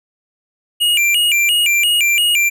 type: tone with vibrato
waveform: square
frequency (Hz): 2608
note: E7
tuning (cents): -19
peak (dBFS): -12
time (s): 0.8-2.5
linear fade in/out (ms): 20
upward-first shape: square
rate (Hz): 2.9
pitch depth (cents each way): 170
effects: none